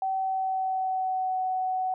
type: tone with pitch glide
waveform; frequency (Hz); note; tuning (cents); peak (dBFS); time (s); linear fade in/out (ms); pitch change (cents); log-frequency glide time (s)
sine; 765 to 747.1; G5 to F#5; -42 to +17; -25; 0.02-1.94; 2; -41; 0.14-1.4
effects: none

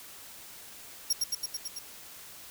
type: tone with echo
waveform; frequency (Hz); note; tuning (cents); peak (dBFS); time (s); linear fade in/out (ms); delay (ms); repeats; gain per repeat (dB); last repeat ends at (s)
sawtooth; 5588; F8; 0; -21; 1.1-1.13; 5; 110; 6; -2; 1.79
effects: white hiss -48 dBFS RMS until 2.5 s

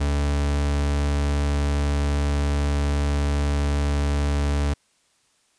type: tone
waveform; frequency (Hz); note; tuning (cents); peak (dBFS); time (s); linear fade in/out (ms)
40% pulse; 71.9; D2; -36; -19; 0-4.74; 10
effects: white hiss -64 dBFS RMS until 5.58 s + resampled to 22050 Hz

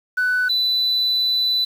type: tone pair in turn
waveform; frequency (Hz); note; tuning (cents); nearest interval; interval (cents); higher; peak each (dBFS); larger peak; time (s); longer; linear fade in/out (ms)
sine; 1494 / 3989; F#6 / B7; +16 / +17; octave + perfect fourth; 1701; second; -15; neither; 0.17-0.49 / 0.49-1.65; second; 10
effects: tanh soft clip ceiling -13 dBFS + 7-bit

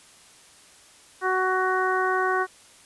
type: harmonic tone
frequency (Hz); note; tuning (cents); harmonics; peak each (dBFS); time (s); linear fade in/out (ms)
373.1; F#4; +14; 1 / 2 / 3 / 4 / 5; -26 / -28 / -26 / -27 / -32; 1.21-2.47; 50
effects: white hiss -52 dBFS RMS until 2.85 s + resampled to 24000 Hz

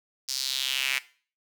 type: tone with high-pass filter sweep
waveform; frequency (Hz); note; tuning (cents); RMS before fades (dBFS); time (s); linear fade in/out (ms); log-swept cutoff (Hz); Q
square; 66.5; C2; +29; -29; 0.28-0.99; 10; 5200 to 2200; 3.4
effects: noise-tail reverb RT60 0.4 s tail -17 dB re dry

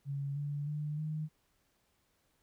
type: tone with pitch steps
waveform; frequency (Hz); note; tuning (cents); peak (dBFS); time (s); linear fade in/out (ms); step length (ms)
sine; 140 / 144.69 / 149.53 / 154.53; C#3 / D3 / D3 / D#3; +18 / -25 / +32 / -12; -34; 0.05-1.29; 50; 310
effects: pink hiss -75 dBFS RMS until 2.42 s

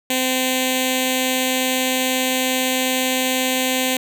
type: tone with notch filter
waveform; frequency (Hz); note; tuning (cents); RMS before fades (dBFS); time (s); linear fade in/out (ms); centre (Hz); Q
5% pulse; 257.6; C4; -27; -20; 0.1-3.97; 2; 1300; 0.63
effects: none

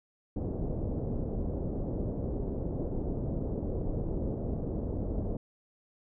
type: low-pass noise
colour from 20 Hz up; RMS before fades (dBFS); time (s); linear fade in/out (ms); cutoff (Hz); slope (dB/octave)
pink; -33; 0.36-5.37; 5; 540; 24
effects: none

